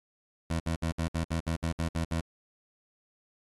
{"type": "tone bursts", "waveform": "20% pulse", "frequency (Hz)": 82.41, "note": "E2", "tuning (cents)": 0, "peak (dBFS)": -23, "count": 11, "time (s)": [0.5, 2.209], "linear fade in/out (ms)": 5, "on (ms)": 99, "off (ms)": 62, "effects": ["AAC 32 kbps"]}